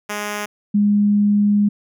5% pulse / sine tone pair in turn, 207.7 / 205.7 Hz, G#3 / G#3, 0 / -16 cents, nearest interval unison, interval 16 cents, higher first, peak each -12 dBFS, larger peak neither, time 0.09-0.46 / 0.74-1.69 s, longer second, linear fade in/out 10 ms, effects none

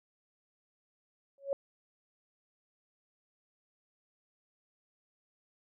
sine tone with exponential growth, 554.4 Hz, C#5, in tune, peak -25 dBFS, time 1.38-1.53 s, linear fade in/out 1 ms, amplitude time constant 32 ms, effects none

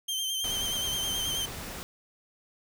sawtooth tone with vibrato, 3136 Hz, G7, in tune, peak -26 dBFS, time 0.08-1.46 s, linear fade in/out 10 ms, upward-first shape sine, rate 9.4 Hz, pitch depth 35 cents each way
pink noise, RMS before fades -39 dBFS, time 0.44-1.83 s, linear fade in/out 0 ms
effects none

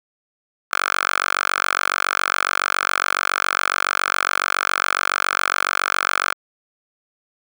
5% pulse tone with high-pass filter, 47.2 Hz, F#1, 35 cents sharp, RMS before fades -21 dBFS, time 0.71-6.34 s, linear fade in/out 20 ms, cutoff 1300 Hz, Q 3, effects none

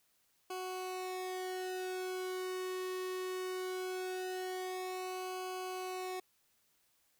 sawtooth tone with flanger, 370 Hz, F#4, in tune, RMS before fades -40 dBFS, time 0.5-6.2 s, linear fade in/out 5 ms, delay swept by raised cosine 0.54 to 1.28 ms, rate 0.2 Hz, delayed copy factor -0.85, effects white hiss -74 dBFS RMS until 7.19 s

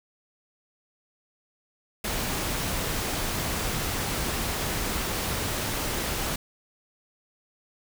pink noise, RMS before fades -29 dBFS, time 2.04-6.36 s, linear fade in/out 5 ms, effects none

